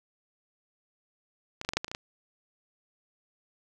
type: clicks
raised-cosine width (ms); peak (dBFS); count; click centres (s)
0.2; -18 / -23 / -10 / -16 / -7 / -15 / -24 / -19 / -16; 9; 1.614 / 1.649 / 1.69 / 1.735 / 1.77 / 1.845 / 1.881 / 1.915 / 1.949
effects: none